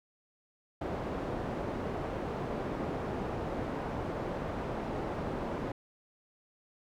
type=low-pass noise; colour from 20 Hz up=white; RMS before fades=-36 dBFS; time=0.81-5.72 s; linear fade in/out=5 ms; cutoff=620 Hz; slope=12 dB/octave; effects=none